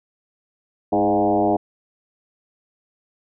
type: tone with frequency modulation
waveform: sine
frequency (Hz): 515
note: C5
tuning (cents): -28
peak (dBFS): -15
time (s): 0.92-1.57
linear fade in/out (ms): 10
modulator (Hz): 99.5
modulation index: 2.9
effects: none